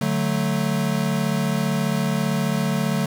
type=chord; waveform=square; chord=D major; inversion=none; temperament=equal; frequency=146.83 / 185 / 220 Hz; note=D3 / F#3 / A3; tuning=0 / 0 / 0 cents; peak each=-25 dBFS; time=0.01-3.06 s; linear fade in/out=5 ms; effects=7-bit